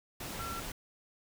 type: tone in noise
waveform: sine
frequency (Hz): 1355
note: E6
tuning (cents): +47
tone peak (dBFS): -39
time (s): 0.39-0.6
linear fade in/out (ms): 5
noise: pink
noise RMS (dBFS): -41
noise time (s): 0.2-0.72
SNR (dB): -1
effects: none